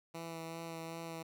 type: tone with vibrato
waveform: 10% pulse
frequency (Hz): 164.81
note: E3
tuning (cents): 0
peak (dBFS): -34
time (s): 0.14-1.23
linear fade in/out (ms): 10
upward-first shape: sine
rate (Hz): 2.6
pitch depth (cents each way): 16
effects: none